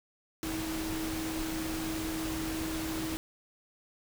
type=tone in noise; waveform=sine; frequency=319.8 Hz; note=D#4; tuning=48 cents sharp; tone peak=-34 dBFS; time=0.43-3.17 s; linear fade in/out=0 ms; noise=pink; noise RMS=-38 dBFS; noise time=0.43-3.17 s; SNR=+1 dB; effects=none